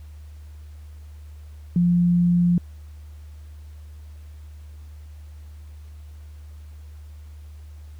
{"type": "tone", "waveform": "sine", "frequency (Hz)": 174.61, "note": "F3", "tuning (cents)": 0, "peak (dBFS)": -15, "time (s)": [1.76, 2.58], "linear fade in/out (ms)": 2, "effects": ["added 75 Hz sine -38 dBFS peak until 7.99 s", "pink hiss -59 dBFS RMS until 7.99 s"]}